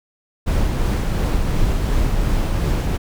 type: noise with tremolo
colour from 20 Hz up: brown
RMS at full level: -17 dBFS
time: 0.46-2.98 s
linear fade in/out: 20 ms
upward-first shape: triangle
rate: 2.8 Hz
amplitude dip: 25%
effects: none